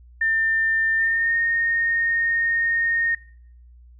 sine tone with pitch glide, 1800 to 1845.3 Hz, A6 to A#6, +39 to -18 cents, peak -18 dBFS, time 0.21-3.15 s, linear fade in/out 5 ms, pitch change +43 cents, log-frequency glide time 0.96-1.36 s, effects noise-tail reverb RT60 0.6 s tail -22 dB re dry + added 60 Hz sine -45 dBFS peak until 3.99 s

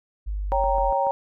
sine exponential sweep, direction down, 51.8 to 43.85 Hz, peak -25 dBFS, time 0.26-0.92 s, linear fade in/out 20 ms
sine chord, G diminished, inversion second, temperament equal, 554.4 / 784 / 932.3 Hz, Db5 / G5 / Bb5, 0 / 0 / 0 cents, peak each -24 dBFS, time 0.52-1.11 s, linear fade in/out 0 ms
click train, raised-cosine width 1 ms, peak -25 dBFS, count 4, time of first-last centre 0.64-1.069 s, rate 7 Hz
effects none

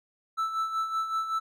triangle tone with tremolo, 1318.5 Hz, E6, in tune, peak -23 dBFS, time 0.37-1.4 s, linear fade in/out 20 ms, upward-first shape sine, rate 5.3 Hz, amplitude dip 60%, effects none

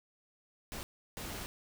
pink noise bursts at uneven times, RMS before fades -42 dBFS, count 2, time 0.72-0.83 / 1.17-1.46 s, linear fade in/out 0 ms, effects none

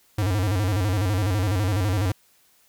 square tone with vibrato, 98.3 Hz, G2, 5 cents sharp, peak -21 dBFS, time 0.18-2.12 s, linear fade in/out 5 ms, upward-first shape square, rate 12 Hz, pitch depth 130 cents each way, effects white hiss -60 dBFS RMS until 2.68 s

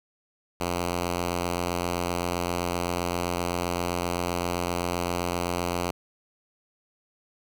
5% pulse tone, 87.7 Hz, F2, 8 cents sharp, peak -15 dBFS, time 0.6-5.91 s, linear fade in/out 5 ms, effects none

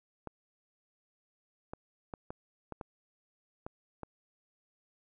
clicks, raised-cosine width 1 ms, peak -26 dBFS, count 8, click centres 0.273 / 1.735 / 2.138 / 2.305 / 2.723 / 2.812 / 3.665 / 4.033 s, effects none

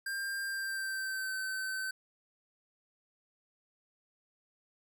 square tone with pitch glide, 1593 to 1535.2 Hz, G6 to G6, +27 to -37 cents, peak -35 dBFS, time 0.06-1.91 s, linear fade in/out 5 ms, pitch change -64 cents, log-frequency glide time 0.44-1.33 s, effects none

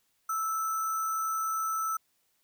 sine tone with sample-and-hold, 1318.5 Hz, E6, in tune, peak -28 dBFS, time 0.29-1.97 s, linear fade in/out 5 ms, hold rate 7350 Hz, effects white hiss -73 dBFS RMS until 2.43 s

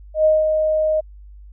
sine tone with ADSR envelope, 622.3 Hz, D#5, in tune, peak -10 dBFS, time 0.14-1.01 s, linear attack 110 ms, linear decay 190 ms, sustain -5 dB, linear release 15 ms, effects added 50 Hz sine -38 dBFS peak until 1.52 s

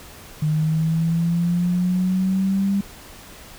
sine linear sweep, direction up, 152 to 199.3 Hz, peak -17 dBFS, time 0.42-2.81 s, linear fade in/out 5 ms, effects pink hiss -42 dBFS RMS until 3.58 s

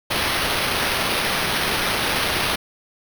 white noise with sample-and-hold, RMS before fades -22 dBFS, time 0.1-2.56 s, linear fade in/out 10 ms, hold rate 7350 Hz, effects none

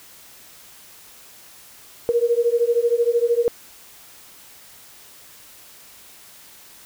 sine beating tone pair, 466.2 / 479.2 Hz, A#4 / A#4, 0 / +48 cents, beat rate 13 Hz, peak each -19 dBFS, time 2.09-3.48 s, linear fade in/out 0 ms, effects white hiss -46 dBFS RMS until 6.85 s

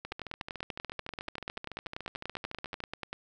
two click trains, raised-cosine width 0.3 ms, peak -20 / -23 dBFS, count 32 / 39, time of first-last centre 0.12-3.13 / 0.05-2.804 s, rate 10.3 / 13.8 Hz, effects none

